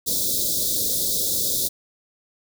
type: band-stop noise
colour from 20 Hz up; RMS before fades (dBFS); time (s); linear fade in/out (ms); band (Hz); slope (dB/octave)
white; -23; 0.06-1.69; 20; 610 to 3500; 96
effects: none